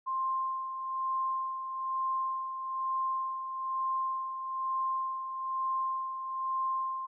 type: tone with tremolo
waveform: sine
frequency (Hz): 1053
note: C6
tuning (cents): +11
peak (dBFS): -28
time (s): 0.06-7.07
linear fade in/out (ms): 20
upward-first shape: sine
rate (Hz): 1.1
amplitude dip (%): 55
effects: none